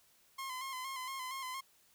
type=tone with vibrato; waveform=sawtooth; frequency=1046.5 Hz; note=C6; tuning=in tune; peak=-36 dBFS; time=0.38-1.61 s; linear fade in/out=10 ms; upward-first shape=square; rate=4.3 Hz; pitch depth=43 cents each way; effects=white hiss -68 dBFS RMS until 1.94 s